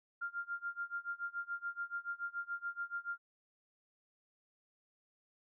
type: tone with tremolo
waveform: sine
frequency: 1396.9 Hz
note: F6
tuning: in tune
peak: -35 dBFS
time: 0.21-3.18 s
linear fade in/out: 10 ms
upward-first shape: sine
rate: 7 Hz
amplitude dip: 95%
effects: none